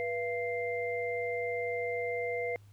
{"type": "tone cluster", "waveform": "sine", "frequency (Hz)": [486.9, 679, 2094], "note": ["B4", "F5", "C7"], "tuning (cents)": [-25, -49, 1], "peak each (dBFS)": [-33, -38, -37], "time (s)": [0, 2.56], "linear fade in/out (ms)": 0, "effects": ["added 102 Hz sine -53 dBFS peak until 2.72 s", "pink hiss -68 dBFS RMS until 2.72 s"]}